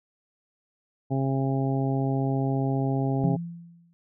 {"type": "harmonic tone", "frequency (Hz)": 134.8, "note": "C#3", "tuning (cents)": -48, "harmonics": [1, 2, 3, 4, 5, 6], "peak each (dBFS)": [-25, -28, -33, -39, -35, -36], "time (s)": [1.1, 3.37], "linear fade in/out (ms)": 20}
{"type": "tone with exponential decay", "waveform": "sine", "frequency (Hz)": 170, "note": "F3", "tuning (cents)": -46, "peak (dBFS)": -20, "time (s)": [3.24, 3.93], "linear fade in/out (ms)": 0, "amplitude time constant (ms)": 150}
{"effects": []}